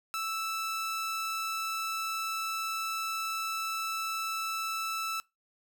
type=tone; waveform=sawtooth; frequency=1318.5 Hz; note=E6; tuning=in tune; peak=-28 dBFS; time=0.14-5.2 s; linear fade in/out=0 ms; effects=noise-tail reverb RT60 0.2 s tail -22 dB re dry